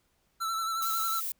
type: tone with vibrato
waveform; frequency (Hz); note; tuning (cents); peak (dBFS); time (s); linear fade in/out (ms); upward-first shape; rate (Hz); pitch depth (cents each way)
square; 1331; E6; +16; -30; 0.4-1.21; 20; sine; 11; 33
type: noise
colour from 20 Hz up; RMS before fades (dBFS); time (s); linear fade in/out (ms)
violet; -34; 0.82-1.32; 2
effects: pink hiss -72 dBFS RMS until 1.39 s